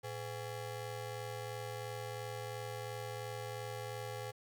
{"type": "ring-modulated tone", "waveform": "25% pulse", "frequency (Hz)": 311.1, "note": "D#4", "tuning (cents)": 0, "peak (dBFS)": -34, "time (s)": [0.03, 4.32], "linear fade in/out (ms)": 20, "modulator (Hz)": 197, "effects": []}